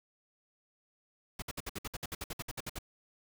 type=noise bursts; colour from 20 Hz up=pink; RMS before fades=-39 dBFS; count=16; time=1.39-2.787 s; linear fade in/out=5 ms; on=32 ms; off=59 ms; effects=none